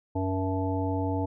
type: harmonic tone with a mistuned harmonic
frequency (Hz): 94.3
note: F#2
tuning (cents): +33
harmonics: 1 / 3 / 5 / 7 / 9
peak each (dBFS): -29 / -30 / -35 / -36 / -35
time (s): 0.15-1.26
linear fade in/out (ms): 10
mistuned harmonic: 9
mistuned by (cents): +43
effects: none